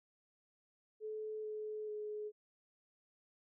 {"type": "tone with pitch steps", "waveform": "sine", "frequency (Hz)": [431.8, 428.1, 422.7], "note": ["A4", "A4", "G#4"], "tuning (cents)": [-33, -47, 31], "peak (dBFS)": -40, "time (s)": [1, 2.32], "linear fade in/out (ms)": 50, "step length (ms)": 440, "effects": []}